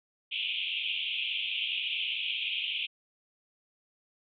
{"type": "band-pass noise", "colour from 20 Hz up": "white", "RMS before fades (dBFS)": -33, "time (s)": [0.31, 2.87], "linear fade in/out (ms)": 20, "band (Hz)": [2400, 3400], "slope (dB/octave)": 96, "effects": []}